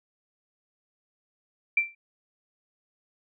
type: tone with exponential decay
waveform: sine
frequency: 2349 Hz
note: D7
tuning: in tune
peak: -16 dBFS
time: 1.77-1.95 s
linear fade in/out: 5 ms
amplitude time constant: 37 ms
effects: none